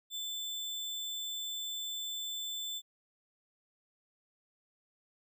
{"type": "tone with sample-and-hold", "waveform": "sine", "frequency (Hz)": 3520, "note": "A7", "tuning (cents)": 0, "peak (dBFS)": -36, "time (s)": [0.1, 2.82], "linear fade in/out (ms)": 50, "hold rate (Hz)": 11025, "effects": []}